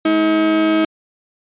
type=tone pair together; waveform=35% pulse; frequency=212.8 / 319.1 Hz; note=G#3 / D#4; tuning=+42 / +44 cents; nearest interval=perfect fifth; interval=702 cents; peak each=-23 / -11 dBFS; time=0.05-0.85 s; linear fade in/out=5 ms; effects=resampled to 8000 Hz